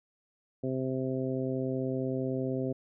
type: harmonic tone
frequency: 130.81 Hz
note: C3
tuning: in tune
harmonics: 1 / 2 / 3 / 4 / 5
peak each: -35 / -33 / -35 / -37 / -42 dBFS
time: 0.63-2.73 s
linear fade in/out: 10 ms
effects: none